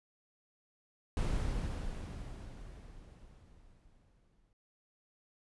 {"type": "noise with exponential decay", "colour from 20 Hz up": "brown", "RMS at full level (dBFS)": -31, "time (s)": [1.17, 4.53], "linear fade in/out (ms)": 1, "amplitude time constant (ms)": 730, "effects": ["resampled to 24000 Hz"]}